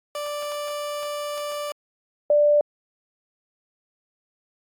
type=tone pair in turn; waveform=30% pulse / sine; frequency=587.3 / 589.4 Hz; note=D5 / D5; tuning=0 / +6 cents; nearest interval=unison; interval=6 cents; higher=second; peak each=-25 / -14 dBFS; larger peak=second; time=0.15-1.72 / 2.3-2.61 s; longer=first; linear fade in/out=2 ms; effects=AAC 64 kbps